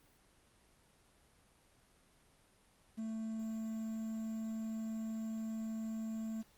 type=tone with quantisation; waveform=triangle; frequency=221.7 Hz; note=A3; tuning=13 cents sharp; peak=-36 dBFS; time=2.97-6.43 s; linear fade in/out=20 ms; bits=10; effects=pink hiss -68 dBFS RMS until 6.57 s + Opus 32 kbps